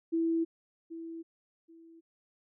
sine tone with echo, 329.6 Hz, E4, in tune, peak -26 dBFS, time 0.12-0.45 s, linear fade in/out 20 ms, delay 780 ms, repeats 2, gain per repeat -13 dB, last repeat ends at 2.01 s, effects none

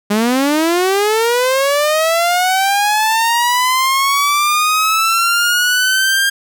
sawtooth linear sweep, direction up, 201.5 to 1610 Hz, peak -8 dBFS, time 0.1-6.3 s, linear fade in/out 10 ms, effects none

